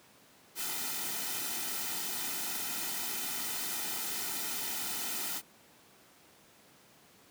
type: noise with comb filter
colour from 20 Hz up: white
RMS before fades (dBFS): -36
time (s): 0.55-5.42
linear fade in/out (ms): 50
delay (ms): 1.8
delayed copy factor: -0.65
effects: pink hiss -60 dBFS RMS until 7.3 s + high-pass 150 Hz 12 dB/octave